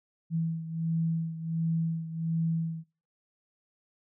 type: beating tone pair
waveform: sine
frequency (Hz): 163.5 / 164.9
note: E3 / E3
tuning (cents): -14 / +1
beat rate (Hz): 1.4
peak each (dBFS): -29 / -34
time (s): 0.3-2.84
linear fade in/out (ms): 50
effects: noise-tail reverb RT60 0.4 s tail -21 dB re dry